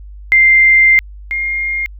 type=tone pair in turn; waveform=sine; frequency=2093 / 2126 Hz; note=C7 / C7; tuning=0 / +27 cents; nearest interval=unison; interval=27 cents; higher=second; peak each=-5 / -15 dBFS; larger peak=first; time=0.32-0.99 / 1.31-1.86 s; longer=first; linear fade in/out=0 ms; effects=added 50 Hz sine -30 dBFS peak until 1.99 s